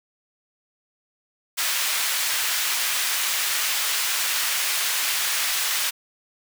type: high-pass noise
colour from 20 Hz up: pink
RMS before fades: -24 dBFS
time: 1.57-5.91 s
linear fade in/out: 20 ms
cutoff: 1700 Hz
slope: 12 dB/octave
effects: none